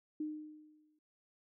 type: tone with exponential decay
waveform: sine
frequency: 305.7 Hz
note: D#4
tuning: 30 cents flat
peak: -34 dBFS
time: 0.2-0.99 s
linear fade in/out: 5 ms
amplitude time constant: 170 ms
effects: none